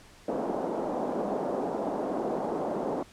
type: band-pass noise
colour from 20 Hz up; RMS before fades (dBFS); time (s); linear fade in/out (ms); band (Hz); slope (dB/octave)
white; -31; 0.28-3.03; 5; 200 to 750; 24
effects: pink hiss -54 dBFS RMS until 3.12 s + low-pass 9000 Hz 12 dB/octave